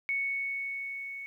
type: tone with level ramp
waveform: sine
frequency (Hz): 2217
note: C#7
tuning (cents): 0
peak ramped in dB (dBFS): -27 to -38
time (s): 0.09-1.26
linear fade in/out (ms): 0
effects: 11-bit